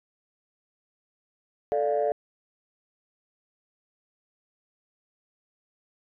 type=chord; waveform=sine; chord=D minor; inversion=second; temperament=equal; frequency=440 / 587.3 / 698.5 Hz; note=A4 / D5 / F5; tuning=0 / 0 / 0 cents; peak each=-26 / -25 / -27 dBFS; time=1.72-2.12 s; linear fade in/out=0 ms; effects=tanh soft clip ceiling -16 dBFS